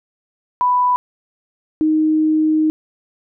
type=tone pair in turn; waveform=sine; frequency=991 / 311.4 Hz; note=B5 / D#4; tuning=+6 / +2 cents; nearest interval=octave + minor sixth; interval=2004 cents; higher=first; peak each=-12 dBFS; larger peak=neither; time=0.61-0.96 / 1.81-2.7 s; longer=second; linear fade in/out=0 ms; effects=none